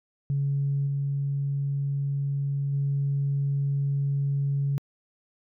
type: tone with level steps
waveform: sine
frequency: 140 Hz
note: C#3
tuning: 18 cents sharp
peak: -22 / -24 / -22 dBFS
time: 0.3-4.78 s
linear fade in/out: 0 ms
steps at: 0.86 / 2.72 s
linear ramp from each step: 20 ms
effects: tanh soft clip ceiling -18 dBFS